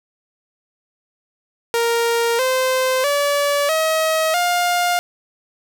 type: tone with pitch steps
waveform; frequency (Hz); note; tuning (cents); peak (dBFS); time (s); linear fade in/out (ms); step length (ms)
sawtooth; 466.2 / 517.3 / 574 / 636.8 / 706.6; A#4 / C5 / D5 / D#5 / F5; 0 / -20 / -40 / +40 / +20; -12; 1.74-4.99; 0; 650
effects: none